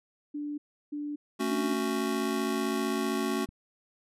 sine tone bursts, 293.7 Hz, D4, in tune, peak -32 dBFS, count 3, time 0.34-1.74 s, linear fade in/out 10 ms, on 240 ms, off 340 ms
square chord, F# minor, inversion first, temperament just, 222 / 277.5 / 370 Hz, A3 / C#4 / F#4, +16 / +2 / 0 cents, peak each -33 dBFS, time 1.39-3.46 s, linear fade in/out 20 ms
click, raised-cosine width 5 ms, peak -35 dBFS, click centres 3.49 s
effects resampled to 32000 Hz

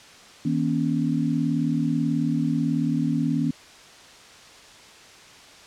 sine tone cluster, 160.3 / 240.8 / 279.2 Hz, E3 / B3 / C#4, -48 / -44 / +13 cents, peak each -25 dBFS, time 0.45-3.51 s, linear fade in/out 5 ms, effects white hiss -47 dBFS RMS until 5.66 s + low-pass 6000 Hz 12 dB/octave

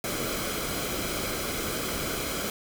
pink noise with comb filter, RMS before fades -31 dBFS, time 0.04-2.5 s, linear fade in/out 2 ms, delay 1.1 ms, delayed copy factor -0.55, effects none

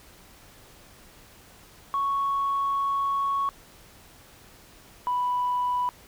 sine tone pair in turn, 1108.7 / 987.7 Hz, C#6 / B5, 0 / 0 cents, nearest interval major second, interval 200 cents, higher first, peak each -22 dBFS, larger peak neither, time 1.94-3.49 / 5.07-5.89 s, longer first, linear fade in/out 0 ms, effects tanh soft clip ceiling -19 dBFS + pink hiss -52 dBFS RMS until 6.07 s

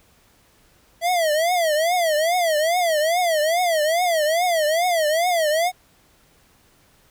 square tone with vibrato, 659.3 Hz, E5, in tune, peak -18 dBFS, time 1.01-5.72 s, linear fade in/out 50 ms, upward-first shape triangle, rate 2.4 Hz, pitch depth 200 cents each way, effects pink hiss -57 dBFS RMS until 7.1 s

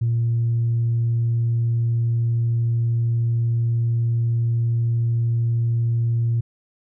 sine tone, 116.6 Hz, A#2, 1 cent sharp, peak -16 dBFS, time 0.01-6.41 s, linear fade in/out 10 ms, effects tanh soft clip ceiling -14 dBFS

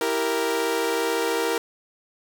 sawtooth chord, E diminished, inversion none, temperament equal, 329.6 / 392 / 466.2 Hz, E4 / G4 / Bb4, 0 / 0 / 0 cents, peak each -25 / -25 / -20 dBFS, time 0.01-1.58 s, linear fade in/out 2 ms, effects none

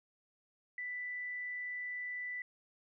sine tone, 1982 Hz, B6, 6 cents sharp, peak -38 dBFS, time 0.78-2.42 s, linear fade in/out 2 ms, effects none

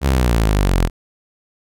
sawtooth exponential sweep, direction down, 70.6 to 41.2 Hz, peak -9 dBFS, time 0.01-0.9 s, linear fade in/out 50 ms, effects none

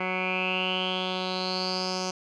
10% pulse tone with low-pass filter sweep, 185 Hz, F#3, in tune, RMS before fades -29 dBFS, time 0-2.11 s, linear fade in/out 5 ms, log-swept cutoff 2100 to 5700 Hz, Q 8.6, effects none

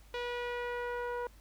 sawtooth tone with low-pass filter sweep, 484.8 Hz, B4, 32 cents flat, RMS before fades -37 dBFS, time 0.14-1.27 s, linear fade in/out 2 ms, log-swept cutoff 3300 to 1200 Hz, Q 1.5, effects added 51 Hz sine -55 dBFS peak until 1.4 s + pink hiss -63 dBFS RMS until 1.4 s

